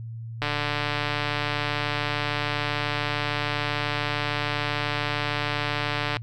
click train, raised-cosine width 0.3 ms, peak -10 dBFS, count 846, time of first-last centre 0.42-6.168 s, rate 147 Hz, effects noise-tail reverb RT60 0.1 s tail -25 dB re dry + added 114 Hz sine -33 dBFS peak until 6.22 s

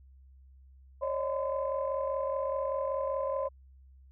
sine tone cluster, 545 / 590 / 621 / 1022 Hz, C#5 / D5 / D#5 / C6, -29 / +8 / -3 / -41 cents, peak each -31 / -37 / -38 / -36 dBFS, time 1.01-3.49 s, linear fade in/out 20 ms, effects tanh soft clip ceiling -20 dBFS + added 66 Hz sine -53 dBFS peak until 4.11 s

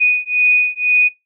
sine beating tone pair, 2478 / 2480 Hz, D#7 / D#7, -8 / -6 cents, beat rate 2 Hz, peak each -15 dBFS, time 0-1.09 s, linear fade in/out 20 ms, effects noise-tail reverb RT60 0.2 s tail -21 dB re dry

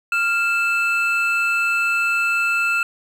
triangle tone pair together, 1392.1 / 2637 Hz, F6 / E7, -6 / 0 cents, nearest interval major seventh, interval 1106 cents, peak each -18 dBFS, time 0.12-2.83 s, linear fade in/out 2 ms, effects none

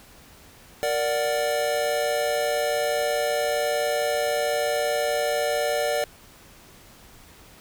square chord, Bb augmented, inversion none, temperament equal, 466.2 / 587.3 / 740 Hz, Bb4 / D5 / F#5, 0 / 0 / 0 cents, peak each -29 / -25 / -30 dBFS, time 0.83-6.04 s, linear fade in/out 0 ms, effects pink hiss -50 dBFS RMS until 7.6 s

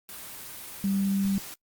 sine tone in noise, 196.3 Hz, G3, 3 cents sharp, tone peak -23 dBFS, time 0.84-1.38 s, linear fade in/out 0 ms, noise white, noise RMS -41 dBFS, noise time 0.09-1.54 s, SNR +15 dB, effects noise-tail reverb RT60 0.1 s tail -26 dB re dry + Opus 24 kbps

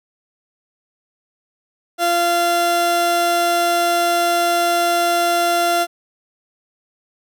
30% pulse tone pair together, 345 / 690 Hz, F4 / F5, -21 / -21 cents, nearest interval octave, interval 1200 cents, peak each -20 / -14 dBFS, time 1.98-5.87 s, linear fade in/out 50 ms, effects none

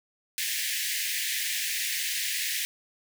pink high-pass noise, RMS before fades -30 dBFS, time 0.38-2.65 s, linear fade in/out 0 ms, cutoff 1700 Hz, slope 96 dB/octave, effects none

